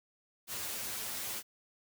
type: noise with comb filter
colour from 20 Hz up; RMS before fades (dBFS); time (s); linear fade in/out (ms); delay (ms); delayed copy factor
white; -39; 0.47-1.43; 50; 9.1; +0.75
effects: none